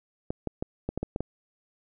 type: clicks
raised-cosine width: 2 ms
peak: -16 dBFS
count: 8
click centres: 0.305 / 0.473 / 0.625 / 0.89 / 0.976 / 1.03 / 1.161 / 1.206 s
effects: none